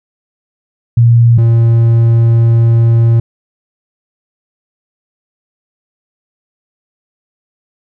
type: tone pair in turn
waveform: sine / triangle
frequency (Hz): 117.6 / 115.58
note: A#2 / A#2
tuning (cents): +16 / -14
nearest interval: unison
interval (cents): 30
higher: first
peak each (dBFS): -3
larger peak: neither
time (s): 0.97-1.38 / 1.38-3.2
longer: second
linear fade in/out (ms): 5
effects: none